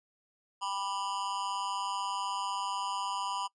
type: tone with amplitude modulation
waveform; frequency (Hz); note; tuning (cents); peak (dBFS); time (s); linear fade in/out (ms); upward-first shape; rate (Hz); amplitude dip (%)
square; 987.8; B5; 0; -29; 0.61-3.48; 20; sine; 196; 95
effects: noise-tail reverb RT60 0.1 s tail -24 dB re dry + resampled to 22050 Hz